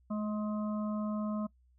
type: harmonic tone with a mistuned harmonic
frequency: 210.5 Hz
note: G#3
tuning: 24 cents sharp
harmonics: 1 / 3 / 5 / 6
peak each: -32 / -42 / -46 / -48 dBFS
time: 0.1-1.47 s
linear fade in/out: 10 ms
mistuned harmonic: 1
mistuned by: +19 cents
effects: noise-tail reverb RT60 0.1 s tail -21 dB re dry + added 62 Hz sine -63 dBFS peak until 1.78 s